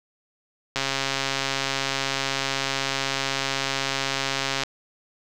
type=click train; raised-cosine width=0.2 ms; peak=-7 dBFS; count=528; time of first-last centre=0.76-4.635 s; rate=136 Hz; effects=none